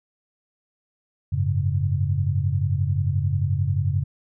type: chord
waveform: sine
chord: F# suspended second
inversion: none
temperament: equal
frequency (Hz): 92.5 / 103.83 / 138.59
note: F#2 / G#2 / C#3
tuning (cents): 0 / 0 / 0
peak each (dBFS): -23 / -25 / -24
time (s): 1.32-4.04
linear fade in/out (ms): 10
effects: none